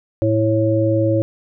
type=harmonic tone; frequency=109.9 Hz; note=A2; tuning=2 cents flat; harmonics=1 / 3 / 5; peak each=-18 / -18 / -18 dBFS; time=0.22-1.22 s; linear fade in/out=0 ms; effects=none